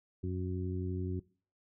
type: harmonic tone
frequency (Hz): 91.7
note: F#2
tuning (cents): -15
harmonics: 1 / 2 / 3 / 4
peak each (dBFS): -35 / -40 / -42 / -41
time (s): 0.23-1.2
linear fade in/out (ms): 10
effects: noise-tail reverb RT60 0.4 s tail -21 dB re dry

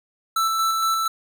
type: tone with tremolo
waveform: square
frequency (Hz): 1324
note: E6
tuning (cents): +7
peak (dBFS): -19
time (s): 0.36-1.08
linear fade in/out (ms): 5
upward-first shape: square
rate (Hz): 4.3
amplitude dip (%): 25
effects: none

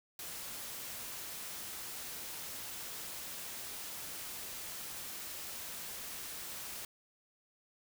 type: noise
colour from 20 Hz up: white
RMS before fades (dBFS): -44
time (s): 0.19-6.85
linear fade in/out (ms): 2
effects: none

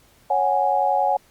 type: chord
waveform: sine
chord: C# suspended fourth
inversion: none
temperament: equal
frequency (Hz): 554.4 / 740 / 830.6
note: C#5 / F#5 / G#5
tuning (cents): 0 / 0 / 0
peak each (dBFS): -24 / -21 / -20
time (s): 0.3-1.17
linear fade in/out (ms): 5
effects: pink hiss -56 dBFS RMS until 1.3 s + Opus 48 kbps

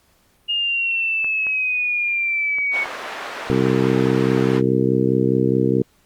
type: exponential sweep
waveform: sine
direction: down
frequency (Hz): 2847 to 2217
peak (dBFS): -18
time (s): 0.48-2.85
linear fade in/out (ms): 20
type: clicks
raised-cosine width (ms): 0.5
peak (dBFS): -21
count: 5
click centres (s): 1.245 / 1.468 / 2.585 / 2.858 / 3.473
type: band-pass noise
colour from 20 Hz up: white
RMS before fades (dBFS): -31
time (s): 2.71-4.62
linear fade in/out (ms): 50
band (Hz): 430 to 1700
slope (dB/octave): 12
type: harmonic tone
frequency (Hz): 64.8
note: C2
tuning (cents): -16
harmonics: 2 / 3 / 4 / 5 / 6 / 7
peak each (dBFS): -22 / -22 / -22 / -22 / -22 / -22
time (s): 3.5-5.82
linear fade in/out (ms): 0
effects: pink hiss -59 dBFS RMS until 6.05 s + Opus 48 kbps

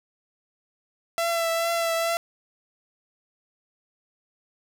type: tone with vibrato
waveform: sawtooth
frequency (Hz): 669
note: E5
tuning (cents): +25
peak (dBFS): -19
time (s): 1.18-2.17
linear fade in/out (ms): 0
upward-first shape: triangle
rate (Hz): 2.3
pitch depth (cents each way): 26
effects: none

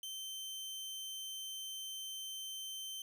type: tone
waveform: sawtooth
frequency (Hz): 3100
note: G7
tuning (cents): -20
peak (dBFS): -39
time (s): 0.03-3.02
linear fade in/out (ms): 2
effects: none

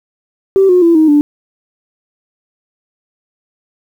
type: tone with pitch steps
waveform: sine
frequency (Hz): 387 / 361.1 / 336.9 / 314.3 / 293.3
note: G4 / F#4 / E4 / D#4 / D4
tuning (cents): -22 / -42 / +38 / +18 / -2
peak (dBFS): -4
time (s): 0.56-1.21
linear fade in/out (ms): 0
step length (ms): 130
effects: tanh soft clip ceiling 0 dBFS + 7-bit

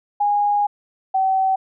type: tone pair in turn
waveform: sine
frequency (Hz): 822 / 764.5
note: G#5 / G5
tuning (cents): -18 / -44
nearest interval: minor second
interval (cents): 126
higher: first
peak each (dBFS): -15 / -15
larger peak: neither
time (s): 0.2-0.67 / 1.14-1.56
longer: first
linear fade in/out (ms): 10
effects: none

